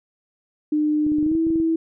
sine tone with pitch glide, 302 to 325.6 Hz, D4 to E4, +48 to -21 cents, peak -17 dBFS, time 0.72-1.76 s, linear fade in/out 5 ms, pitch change +131 cents, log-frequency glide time 1.23-1.36 s
clicks, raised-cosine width 3 ms, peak -22 dBFS, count 11, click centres 1.066 / 1.119 / 1.185 / 1.228 / 1.264 / 1.316 / 1.352 / 1.468 / 1.504 / 1.558 / 1.601 s
effects none

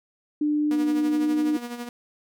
sine tone with pitch glide, 298.4 to 302.6 Hz, D4 to D#4, +28 to -48 cents, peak -20 dBFS, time 0.41-1.57 s, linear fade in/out 5 ms, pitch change +24 cents, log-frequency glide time 0.55-1.3 s
sawtooth tone with tremolo, 240.4 Hz, B3, 46 cents flat, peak -26 dBFS, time 0.71-1.89 s, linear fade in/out 2 ms, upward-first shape sine, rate 12 Hz, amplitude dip 60%
effects none

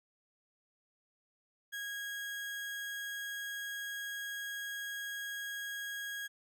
35% pulse tone, 1644 Hz, G#6, 18 cents flat, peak -37 dBFS, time 1.72-6.28 s, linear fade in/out 20 ms, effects none

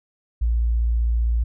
sine tone, 57.7 Hz, A#1, 17 cents flat, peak -17 dBFS, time 0.41-1.44 s, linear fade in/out 10 ms, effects none

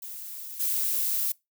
violet noise with level steps, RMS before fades -39 / -27 dBFS, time 0.02-1.32 s, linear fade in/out 5 ms, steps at 0.59 s, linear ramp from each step 20 ms, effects noise-tail reverb RT60 0.2 s tail -23 dB re dry

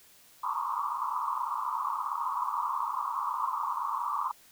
white band-pass noise, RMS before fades -32 dBFS, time 0.43-4.32 s, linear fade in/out 10 ms, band 910 to 1200 Hz, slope 96 dB/octave, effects white hiss -58 dBFS RMS until 4.51 s

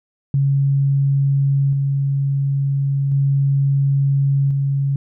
sine tone with tremolo, 138.59 Hz, C#3, in tune, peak -13 dBFS, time 0.34-4.96 s, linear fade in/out 2 ms, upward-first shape square, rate 0.36 Hz, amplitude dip 25%, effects none

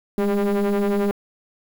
square ring-modulated tone, 99.8 Hz, G2, 32 cents sharp, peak -16 dBFS, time 0.18-1.11 s, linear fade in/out 0 ms, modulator 305 Hz, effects low-pass 2000 Hz 12 dB/octave + 7-bit

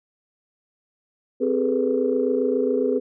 sine tone cluster, 259.5 / 404.5 / 432 / 490.9 Hz, C4 / G#4 / A4 / B4, -14 / -46 / -32 / -10 cents, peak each -24 dBFS, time 1.4-3 s, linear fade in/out 20 ms, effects tanh soft clip ceiling -8 dBFS

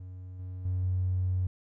triangle tone with level steps, 92 Hz, F#2, 9 cents flat, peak -38 / -34 / -24 / -22 dBFS, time 0-1.47 s, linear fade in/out 5 ms, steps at 0.39 / 0.65 / 0.83 s, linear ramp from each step 5 ms, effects tanh soft clip ceiling -23 dBFS

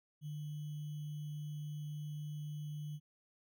sine tone with sample-and-hold, 149.4 Hz, D3, 30 cents sharp, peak -40 dBFS, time 0.21-3 s, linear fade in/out 50 ms, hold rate 3150 Hz, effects none

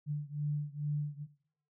sine beating tone pair, 146.6 / 148.9 Hz, D3 / D3, -3 / +24 cents, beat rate 2.3 Hz, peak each -35 / -37 dBFS, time 0.06-1.27 s, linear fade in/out 50 ms, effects noise-tail reverb RT60 0.6 s tail -17 dB re dry

